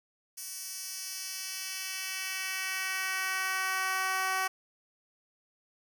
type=tone with high-pass filter sweep; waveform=10% pulse; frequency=378.2 Hz; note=F#4; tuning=38 cents sharp; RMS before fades=-34 dBFS; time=0.37-4.48 s; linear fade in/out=10 ms; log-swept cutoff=7300 to 800 Hz; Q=1.1; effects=none